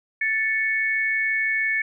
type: tone pair together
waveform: sine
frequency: 1760 / 2217 Hz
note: A6 / C#7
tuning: 0 / 0 cents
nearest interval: major third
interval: 400 cents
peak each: -23 dBFS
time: 0.21-1.82 s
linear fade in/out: 5 ms
effects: none